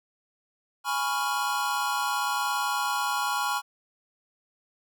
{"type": "chord", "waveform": "square", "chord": "C# dominant seventh", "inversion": "second", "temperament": "equal", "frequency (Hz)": [830.6, 987.8, 1108.7, 1396.9], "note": ["G#5", "B5", "C#6", "E#6"], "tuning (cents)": [0, 0, 0, 0], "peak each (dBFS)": -32, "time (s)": [0.84, 3.62], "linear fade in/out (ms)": 50, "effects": []}